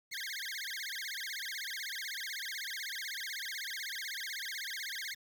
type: tone with vibrato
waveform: 20% pulse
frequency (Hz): 1862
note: A#6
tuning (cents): -2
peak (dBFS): -33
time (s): 0.11-5.15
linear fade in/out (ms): 20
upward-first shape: sine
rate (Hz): 16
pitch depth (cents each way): 300
effects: 10-bit